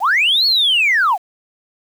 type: linear two-way sweep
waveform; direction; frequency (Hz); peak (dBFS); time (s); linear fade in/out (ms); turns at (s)
sine; up then down; 659.3 to 4435 to 659.3; -10; 0-1.18; 50; 0.46
effects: tanh soft clip ceiling -8 dBFS + 7-bit